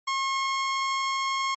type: tone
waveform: sawtooth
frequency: 1080 Hz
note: C#6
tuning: 45 cents flat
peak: -21 dBFS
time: 0.07-1.55 s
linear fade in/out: 10 ms
effects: low-pass 8000 Hz 12 dB/octave + MP3 32 kbps